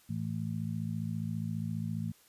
harmonic tone, 54.8 Hz, A1, 6 cents flat, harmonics 2 / 3 / 4, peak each -37 / -36 / -38 dBFS, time 0.09-2.12 s, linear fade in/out 10 ms, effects white hiss -63 dBFS RMS until 2.28 s + resampled to 32000 Hz

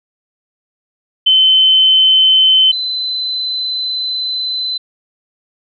sine tone pair in turn, 3064 / 4036 Hz, G7 / B7, -40 / +37 cents, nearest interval perfect fourth, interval 477 cents, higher second, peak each -6 / -16 dBFS, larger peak first, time 1.26-2.72 / 2.72-4.78 s, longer second, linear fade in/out 10 ms, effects none

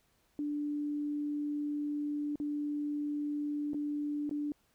sine tone with dropouts, 293.7 Hz, D4, in tune, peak -32 dBFS, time 0.39-4.52 s, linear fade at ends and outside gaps 1 ms, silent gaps 2.357-2.4 / 3.734-3.744 / 4.294-4.311 s, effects pink hiss -72 dBFS RMS until 4.74 s

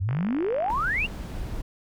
sine exponential sweep, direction up, 87.31 to 2927 Hz, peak -23 dBFS, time 0-1.07 s, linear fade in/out 20 ms
click train, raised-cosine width 0.5 ms, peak -21 dBFS, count 32, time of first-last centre 0.09-0.703 s, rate 50.6 Hz
brown noise, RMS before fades -33 dBFS, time 0.69-1.62 s, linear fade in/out 10 ms
effects none

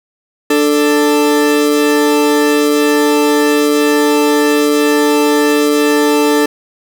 40% pulse tone pair together, 294.6 / 441.4 Hz, D4 / A4, +6 / +5 cents, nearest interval perfect fifth, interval 699 cents, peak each -11 dBFS, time 0.5-6.46 s, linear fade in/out 5 ms, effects none

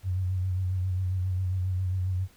sine tone with vibrato, 92.5 Hz, F#2, in tune, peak -25 dBFS, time 0.03-2.28 s, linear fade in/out 50 ms, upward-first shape sine, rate 7.4 Hz, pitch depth 40 cents each way, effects pink hiss -59 dBFS RMS until 2.36 s

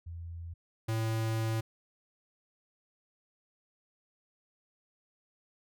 sine / square tone pair in turn, 84.4 / 111.88 Hz, E2 / A2, +41 / +29 cents, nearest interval perfect fourth, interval 488 cents, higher second, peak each -39 / -30 dBFS, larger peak second, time 0.06-0.54 / 0.88-1.61 s, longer second, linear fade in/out 10 ms, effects none

